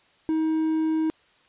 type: tone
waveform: triangle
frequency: 316.9 Hz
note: D#4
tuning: 32 cents sharp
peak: -19 dBFS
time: 0.29-1.1 s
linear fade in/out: 0 ms
effects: white hiss -60 dBFS RMS until 1.48 s + resampled to 8000 Hz